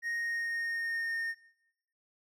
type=tone with pitch glide; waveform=triangle; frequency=1864.7 to 1832.7 Hz; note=A#6 to A#6; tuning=0 to -30 cents; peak=-30 dBFS; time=0.02-1.35 s; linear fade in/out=50 ms; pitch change=-30 cents; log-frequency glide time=0.16-1.15 s; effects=noise-tail reverb RT60 1.0 s tail -21 dB re dry